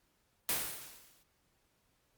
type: noise with exponential decay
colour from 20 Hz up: white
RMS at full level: -30 dBFS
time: 0.49-1.23 s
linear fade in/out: 1 ms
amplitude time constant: 160 ms
effects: pink hiss -75 dBFS RMS until 2.17 s + Opus 48 kbps